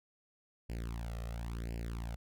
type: tone with flanger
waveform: sawtooth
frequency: 57.5 Hz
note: A#1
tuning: 23 cents flat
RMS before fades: -40 dBFS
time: 0.69-2.16 s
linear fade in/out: 10 ms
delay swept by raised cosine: 0.4 to 1.6 ms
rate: 0.95 Hz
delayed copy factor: +0.95
effects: none